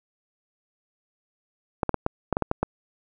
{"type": "clicks", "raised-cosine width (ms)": 1, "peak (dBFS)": -8, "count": 9, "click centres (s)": [1.832, 1.893, 1.943, 2.064, 2.327, 2.369, 2.423, 2.514, 2.63], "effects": []}